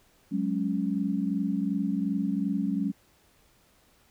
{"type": "chord", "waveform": "sine", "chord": "F# suspended second", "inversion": "none", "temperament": "equal", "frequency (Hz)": [185, 207.7, 277.2], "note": ["F#3", "G#3", "C#4"], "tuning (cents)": [0, 0, 0], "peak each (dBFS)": [-30, -29, -30], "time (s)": [0.31, 2.92], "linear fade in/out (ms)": 20, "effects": ["pink hiss -63 dBFS RMS until 4.1 s"]}